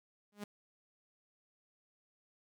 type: tone with exponential growth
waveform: sawtooth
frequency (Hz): 205.9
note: G#3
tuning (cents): -15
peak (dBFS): -34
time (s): 0.32-0.44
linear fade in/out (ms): 5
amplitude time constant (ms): 25
effects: none